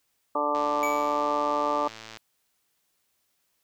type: harmonic tone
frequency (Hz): 147.1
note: D3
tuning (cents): +3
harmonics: 2 / 3 / 4 / 5 / 6 / 7 / 8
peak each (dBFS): -34 / -35 / -29 / -37 / -29 / -35 / -28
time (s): 0.35-1.88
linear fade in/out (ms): 5
type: click train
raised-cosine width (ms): 0.2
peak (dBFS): -24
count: 181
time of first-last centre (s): 0.55-2.172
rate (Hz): 111
type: tone with exponential decay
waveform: square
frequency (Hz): 2285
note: D7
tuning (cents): -48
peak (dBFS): -28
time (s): 0.83-1.34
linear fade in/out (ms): 1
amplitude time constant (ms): 110
effects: white hiss -73 dBFS RMS until 3.63 s